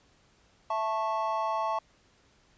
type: chord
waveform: triangle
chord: A major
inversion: second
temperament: just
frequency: 660 / 880 / 1100 Hz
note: E5 / A5 / C#6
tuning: +2 / 0 / -14 cents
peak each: -31 / -29 / -30 dBFS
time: 0.7-1.79 s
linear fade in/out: 5 ms
effects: pink hiss -64 dBFS RMS until 2.57 s + resampled to 16000 Hz